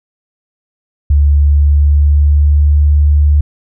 sine tone with pitch glide, 72.2 to 73.55 Hz, D2 to D2, -29 to +3 cents, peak -5 dBFS, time 1.1-3.41 s, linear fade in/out 5 ms, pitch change +32 cents, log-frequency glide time 1.26-2.78 s, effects none

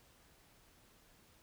silence, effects pink hiss -66 dBFS RMS until 1.42 s

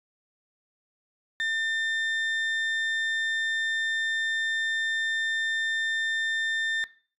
sine tone pair together, 1800 / 3600 Hz, A6 / A7, +39 / +39 cents, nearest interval octave, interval 1200 cents, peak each -24 / -30 dBFS, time 1.4-6.84 s, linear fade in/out 0 ms, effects noise-tail reverb RT60 0.4 s tail -19 dB re dry + tanh soft clip ceiling -23 dBFS

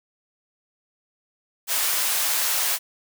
white high-pass noise, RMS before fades -23 dBFS, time 1.67-2.79 s, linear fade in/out 50 ms, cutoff 650 Hz, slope 12 dB/octave, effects none

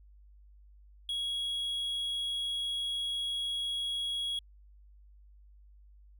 triangle tone, 3322 Hz, G#7, in tune, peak -30 dBFS, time 1.09-4.39 s, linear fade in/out 2 ms, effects added 50 Hz sine -54 dBFS peak until 6.19 s

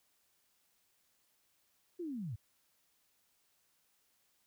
sine linear sweep, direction down, 366.9 to 92.5 Hz, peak -38 dBFS, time 1.99-2.36 s, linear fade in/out 10 ms, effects white hiss -75 dBFS RMS until 4.46 s

